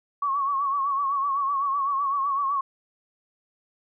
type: tone with vibrato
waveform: sine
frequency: 1113 Hz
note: C#6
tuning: 7 cents sharp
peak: -22 dBFS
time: 0.22-2.61 s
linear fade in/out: 5 ms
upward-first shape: triangle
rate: 7.9 Hz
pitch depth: 77 cents each way
effects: none